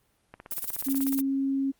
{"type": "click train", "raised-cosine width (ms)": 0.5, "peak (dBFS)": -27, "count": 15, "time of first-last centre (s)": [0.34, 1.188], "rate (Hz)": 16.5}
{"type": "noise with tremolo", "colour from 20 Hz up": "violet", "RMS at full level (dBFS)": -30, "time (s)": [0.51, 1.21], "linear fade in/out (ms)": 2, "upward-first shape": "square", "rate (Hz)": 18, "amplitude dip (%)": 75}
{"type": "tone", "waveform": "sine", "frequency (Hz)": 271.8, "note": "C#4", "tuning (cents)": -34, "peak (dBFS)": -24, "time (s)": [0.86, 1.72], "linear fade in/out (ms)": 20}
{"effects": ["pink hiss -69 dBFS RMS until 1.79 s", "Opus 32 kbps"]}